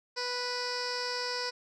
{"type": "tone with low-pass filter", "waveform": "15% pulse", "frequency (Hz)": 492.9, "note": "B4", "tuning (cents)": -3, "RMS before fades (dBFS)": -34, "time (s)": [0.16, 1.51], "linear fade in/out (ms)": 20, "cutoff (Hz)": 5200, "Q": 5, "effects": []}